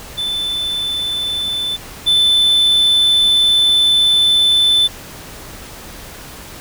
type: tone pair in turn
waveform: triangle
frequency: 3520 / 3520 Hz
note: A7 / A7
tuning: 0 / 0 cents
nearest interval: unison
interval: 0 cents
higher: neither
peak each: -16 / -8 dBFS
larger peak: second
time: 0.17-1.77 / 2.06-4.88 s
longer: second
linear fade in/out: 20 ms
effects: pink hiss -34 dBFS RMS until 6.6 s